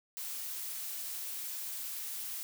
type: noise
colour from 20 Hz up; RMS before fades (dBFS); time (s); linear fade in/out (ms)
blue; -40; 0.17-2.43; 0
effects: none